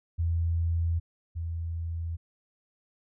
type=tone pair in turn; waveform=sine; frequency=83.7 / 83.3 Hz; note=E2 / E2; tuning=+27 / +19 cents; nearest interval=unison; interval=8 cents; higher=first; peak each=-24 / -30 dBFS; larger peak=first; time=0.18-1 / 1.35-2.17 s; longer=neither; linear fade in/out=20 ms; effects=none